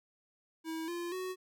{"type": "tone with pitch steps", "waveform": "square", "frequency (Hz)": [322.8, 346, 370.8], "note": ["E4", "F4", "F#4"], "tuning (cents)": [-36, -16, 4], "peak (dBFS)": -37, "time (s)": [0.64, 1.36], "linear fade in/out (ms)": 50, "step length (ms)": 240, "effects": []}